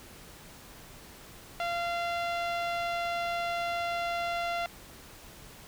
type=tone with low-pass filter; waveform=sawtooth; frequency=689 Hz; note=F5; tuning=24 cents flat; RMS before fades=-32 dBFS; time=1.6-4.66 s; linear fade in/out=0 ms; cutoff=3400 Hz; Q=1.1; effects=pink hiss -50 dBFS RMS until 5.67 s